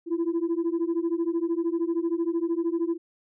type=beating tone pair; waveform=sine; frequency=329.6 / 342.6 Hz; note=E4 / F4; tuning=0 / -33 cents; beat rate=13 Hz; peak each=-25 dBFS; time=0.06-2.98 s; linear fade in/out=50 ms; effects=tanh soft clip ceiling -20 dBFS